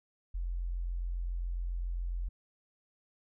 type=tone; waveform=sine; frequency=43.65 Hz; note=F1; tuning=in tune; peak=-32 dBFS; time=0.34-2.29 s; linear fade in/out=10 ms; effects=none